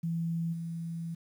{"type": "tone with level steps", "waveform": "sine", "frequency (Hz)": 166.6, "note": "E3", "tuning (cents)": 19, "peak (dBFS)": [-29, -34], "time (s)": [0.03, 1.15], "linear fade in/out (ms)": 10, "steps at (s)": 0.52, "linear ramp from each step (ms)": 20, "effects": ["10-bit"]}